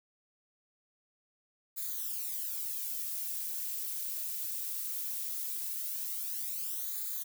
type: noise with flanger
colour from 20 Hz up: violet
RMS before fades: -37 dBFS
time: 1.76-7.24 s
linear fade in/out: 20 ms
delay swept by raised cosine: 0.35 to 3.65 ms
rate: 0.19 Hz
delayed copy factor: -0.85
effects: none